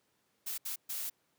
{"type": "noise bursts at uneven times", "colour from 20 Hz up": "blue", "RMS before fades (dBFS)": -38, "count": 3, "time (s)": [[0.46, 0.58], [0.65, 0.76], [0.89, 1.1]], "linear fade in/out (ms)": 10, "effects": ["pink hiss -75 dBFS RMS until 1.38 s", "high-pass 150 Hz 12 dB/octave"]}